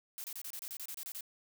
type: noise bursts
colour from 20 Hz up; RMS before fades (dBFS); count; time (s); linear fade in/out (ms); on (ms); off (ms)
blue; -43; 12; 0.18-1.208; 0; 60; 28
effects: none